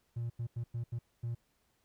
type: tone bursts at uneven times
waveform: triangle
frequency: 117.8 Hz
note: A#2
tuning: 19 cents sharp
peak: -31 dBFS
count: 6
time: 0.16-0.3 / 0.39-0.47 / 0.56-0.64 / 0.74-0.84 / 0.92-0.99 / 1.23-1.35 s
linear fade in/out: 10 ms
effects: tanh soft clip ceiling -29 dBFS + pink hiss -75 dBFS RMS until 1.84 s